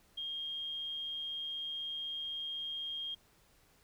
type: tone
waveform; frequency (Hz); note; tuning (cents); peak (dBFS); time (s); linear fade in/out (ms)
sine; 3228; G#7; -50; -37; 0.17-3.15; 10
effects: pink hiss -67 dBFS RMS until 3.83 s